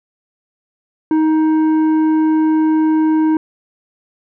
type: tone with tanh clipping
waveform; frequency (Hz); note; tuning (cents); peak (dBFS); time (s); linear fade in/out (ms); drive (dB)
sine; 313.8; D#4; +15; -12; 1.11-3.37; 2; 8
effects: none